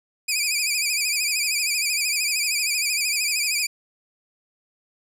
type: tone with vibrato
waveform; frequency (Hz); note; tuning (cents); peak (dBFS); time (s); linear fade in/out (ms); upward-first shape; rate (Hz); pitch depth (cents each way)
15% pulse; 2416; D7; +48; -14; 0.28-3.67; 10; triangle; 13; 110
effects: none